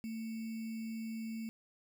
sine tone with sample-and-hold, 223.9 Hz, A3, 30 cents sharp, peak -38 dBFS, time 0.04-1.49 s, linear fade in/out 0 ms, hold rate 2450 Hz, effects none

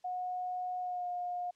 sine tone with pitch glide, 728 to 713.4 Hz, F#5 to F5, -28 to +37 cents, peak -34 dBFS, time 0.04-1.51 s, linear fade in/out 10 ms, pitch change -35 cents, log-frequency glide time 0.8-1.07 s, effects white hiss -73 dBFS RMS until 1.55 s + low-pass 6000 Hz 12 dB/octave

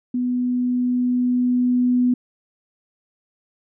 sine tone with level ramp, 247.9 Hz, B3, 7 cents sharp, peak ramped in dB -19 to -14 dBFS, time 0.14-2.14 s, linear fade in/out 5 ms, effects none

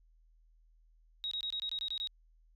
sine tone bursts, 3794 Hz, A#7, 30 cents sharp, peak -34 dBFS, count 9, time 1.24-2.073 s, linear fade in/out 0 ms, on 73 ms, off 22 ms, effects added 40 Hz sine -62 dBFS peak until 2.55 s

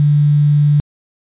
sine tone with quantisation, 146.83 Hz, D3, in tune, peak -8 dBFS, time 0-0.8 s, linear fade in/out 0 ms, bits 6, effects resampled to 8000 Hz

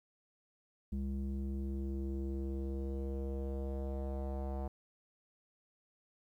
square tone with low-pass filter sweep, 67.5 Hz, C#2, 45 cents flat, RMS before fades -38 dBFS, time 0.92-4.68 s, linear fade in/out 5 ms, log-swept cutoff 230 to 750 Hz, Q 2.8, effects 12-bit

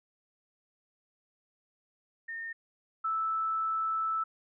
sine tone pair in turn, 1826 / 1315 Hz, A#6 / E6, -36 / -5 cents, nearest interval tritone, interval 569 cents, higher first, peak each -36 / -28 dBFS, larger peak second, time 2.28-2.53 / 3.04-4.24 s, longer second, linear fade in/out 10 ms, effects none

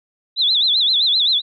sine tone with vibrato, 3729 Hz, A#7, in tune, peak -13 dBFS, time 0.36-1.42 s, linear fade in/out 50 ms, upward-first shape sine, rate 7.7 Hz, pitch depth 180 cents each way, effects none

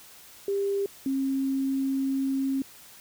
sine tone pair in turn, 397.9 / 269.6 Hz, G4 / C#4, +26 / -48 cents, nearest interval perfect fifth, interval 674 cents, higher first, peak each -24 / -24 dBFS, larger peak neither, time 0.48-0.86 / 1.06-2.62 s, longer second, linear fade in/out 2 ms, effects white hiss -50 dBFS RMS until 3 s

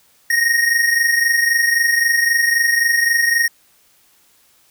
square tone pair together, 1860.2 / 1884 Hz, A#6 / A#6, -4 / +18 cents, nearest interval unison, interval 22 cents, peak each -15 / -20 dBFS, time 0.3-3.48 s, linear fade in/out 5 ms, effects white hiss -55 dBFS RMS until 4.7 s

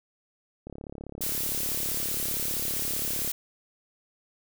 click train, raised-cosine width 2 ms, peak -26 dBFS, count 93, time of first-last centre 0.67-3.276 s, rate 35.3 Hz
blue noise, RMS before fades -30 dBFS, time 1.21-3.32 s, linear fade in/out 5 ms
effects none

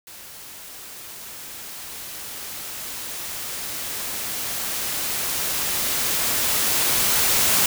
white noise with level ramp, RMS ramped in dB -41 to -18 dBFS, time 0.07-7.66 s, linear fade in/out 2 ms, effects none

